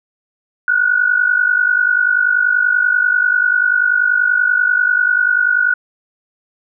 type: tone pair together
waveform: sine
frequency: 1451 / 1501.3 Hz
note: F#6 / F#6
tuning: -34 / +25 cents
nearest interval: minor second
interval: 59 cents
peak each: -13 / -15 dBFS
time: 0.68-5.74 s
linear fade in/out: 2 ms
effects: none